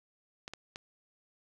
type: clicks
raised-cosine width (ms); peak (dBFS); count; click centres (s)
0.2; -24; 3; 0.479 / 0.536 / 0.759
effects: none